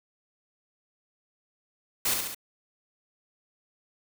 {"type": "noise with echo", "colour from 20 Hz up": "white", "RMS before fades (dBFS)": -26, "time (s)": [2.05, 2.14], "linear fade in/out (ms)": 5, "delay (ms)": 69, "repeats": 3, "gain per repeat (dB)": -4, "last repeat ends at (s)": 2.347, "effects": []}